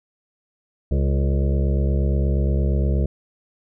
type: harmonic tone with a mistuned harmonic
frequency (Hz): 68.5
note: C#2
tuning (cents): -20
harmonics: 1 / 2 / 3 / 5 / 6 / 7 / 8 / 9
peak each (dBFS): -18 / -24 / -28 / -32 / -34 / -35 / -36 / -37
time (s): 0.91-3.06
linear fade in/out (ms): 5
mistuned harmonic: 6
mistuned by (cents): +43
effects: none